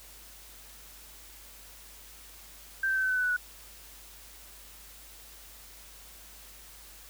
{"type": "tone with pitch steps", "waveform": "sine", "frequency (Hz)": [1568, 1553.6, 1539.3, 1525.1, 1511.1, 1497.2, 1483.4, 1469.8], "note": ["G6", "G6", "G6", "G6", "F#6", "F#6", "F#6", "F#6"], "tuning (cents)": [0, -16, -32, -48, 36, 20, 4, -12], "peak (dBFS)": -25, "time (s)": [2.83, 3.366], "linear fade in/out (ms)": 5, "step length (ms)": 67, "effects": ["added 50 Hz sine -55 dBFS peak until 7.09 s", "white hiss -51 dBFS RMS until 7.09 s"]}